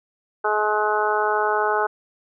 harmonic tone, 211.9 Hz, G#3, 35 cents sharp, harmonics 2 / 3 / 4 / 5 / 6 / 7, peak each -24 / -28 / -23 / -28 / -26 / -26 dBFS, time 0.44-1.87 s, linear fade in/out 10 ms, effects none

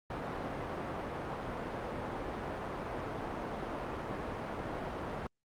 white low-pass noise, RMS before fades -39 dBFS, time 0.1-5.27 s, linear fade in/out 2 ms, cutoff 880 Hz, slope 12 dB/octave, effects Opus 48 kbps

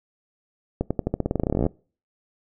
accelerating click train, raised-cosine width 2 ms, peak -9 dBFS, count 22, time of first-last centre 0.81-1.665 s, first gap 96 ms, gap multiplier 0.9, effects noise-tail reverb RT60 0.4 s tail -24 dB re dry

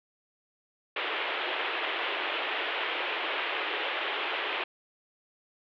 white band-pass noise, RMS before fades -32 dBFS, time 0.96-4.64 s, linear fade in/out 5 ms, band 330 to 3300 Hz, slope 48 dB/octave, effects none

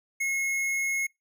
sine tone with tanh clipping, 2169 Hz, C#7, 38 cents flat, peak -27 dBFS, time 0.2-1.07 s, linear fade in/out 10 ms, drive 17 dB, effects noise-tail reverb RT60 0.2 s tail -26 dB re dry

